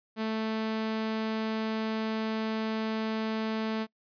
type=tone; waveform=sawtooth; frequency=220 Hz; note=A3; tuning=in tune; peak=-25 dBFS; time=0.16-3.87 s; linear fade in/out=50 ms; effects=noise-tail reverb RT60 0.1 s tail -25 dB re dry + resampled to 11025 Hz